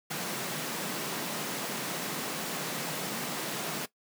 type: high-pass noise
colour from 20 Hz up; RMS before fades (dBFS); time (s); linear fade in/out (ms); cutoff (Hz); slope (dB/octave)
pink; -35; 0.1-3.86; 10; 140; 48
effects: noise-tail reverb RT60 0.1 s tail -17 dB re dry